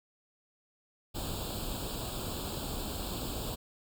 pink noise with comb filter, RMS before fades -37 dBFS, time 1.14-3.56 s, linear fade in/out 20 ms, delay 0.25 ms, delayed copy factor +0.9, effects none

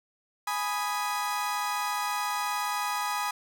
35% pulse chord, G# minor, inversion none, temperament equal, 830.6 / 987.8 / 1244.5 Hz, G#5 / B5 / D#6, 0 / 0 / 0 cents, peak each -31 dBFS, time 0.47-3.31 s, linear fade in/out 5 ms, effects none

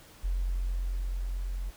sine tone with level ramp, 44.54 Hz, F1, 35 cents sharp, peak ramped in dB -26 to -31 dBFS, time 0.23-1.71 s, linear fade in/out 20 ms, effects pink hiss -54 dBFS RMS until 1.76 s

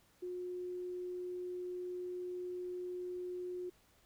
sine tone, 360 Hz, F#4, 47 cents flat, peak -39 dBFS, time 0.22-3.7 s, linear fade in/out 10 ms, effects pink hiss -69 dBFS RMS until 4.05 s

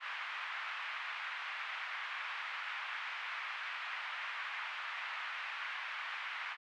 white band-pass noise, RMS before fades -42 dBFS, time 0-6.57 s, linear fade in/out 50 ms, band 1000 to 2500 Hz, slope 24 dB/octave, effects none

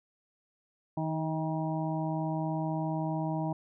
harmonic tone with a mistuned harmonic, 159 Hz, D#3, 38 cents sharp, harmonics 1 / 2 / 4 / 5 / 6, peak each -32 / -35 / -38 / -39 / -40 dBFS, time 0.97-3.53 s, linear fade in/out 5 ms, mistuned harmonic 2, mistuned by -19 cents, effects none

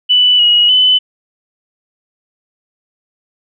sine tone with pitch steps, 2978 / 2902 / 3014 Hz, F#7 / F#7 / F#7, +11 / -34 / +31 cents, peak -6 dBFS, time 0.09-0.99 s, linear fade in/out 20 ms, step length 300 ms, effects none

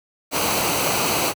pink noise with comb filter, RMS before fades -21 dBFS, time 0.31-1.34 s, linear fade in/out 50 ms, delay 0.57 ms, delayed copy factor -0.55, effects high-pass 100 Hz 12 dB/octave

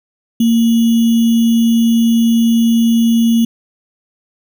sine tone with sample-and-hold, 230 Hz, A#3, 23 cents flat, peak -8 dBFS, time 0.4-3.45 s, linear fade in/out 5 ms, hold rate 3150 Hz, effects none

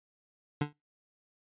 25% pulse tone with exponential decay, 147.3 Hz, D3, 6 cents sharp, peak -21 dBFS, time 0.61-0.73 s, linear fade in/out 5 ms, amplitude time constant 25 ms, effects noise-tail reverb RT60 0.2 s tail -23 dB re dry + resampled to 8000 Hz

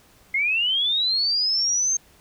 sine linear sweep, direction up, 2093 to 6400 Hz, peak -19 dBFS, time 0.34-1.97 s, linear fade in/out 5 ms, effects pink hiss -55 dBFS RMS until 2.2 s

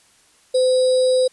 sine tone with sample-and-hold, 511 Hz, C5, 41 cents flat, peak -13 dBFS, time 0.54-1.28 s, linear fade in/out 10 ms, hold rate 4410 Hz, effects white hiss -55 dBFS RMS until 1.32 s + resampled to 24000 Hz

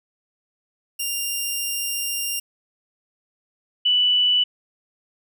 10% pulse / sine tone pair in turn, 2794 / 2969 Hz, F7 / F#7, 0 / +5 cents, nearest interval minor second, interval 105 cents, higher second, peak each -15 dBFS, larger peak neither, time 0.99-2.4 / 3.85-4.44 s, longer first, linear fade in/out 10 ms, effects none

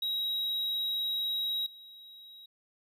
triangle tone with level steps, 3831 Hz, A#7, 47 cents sharp, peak -28 / -47 dBFS, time 0.02-2.46 s, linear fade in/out 5 ms, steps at 1.66 s, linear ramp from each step 5 ms, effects none

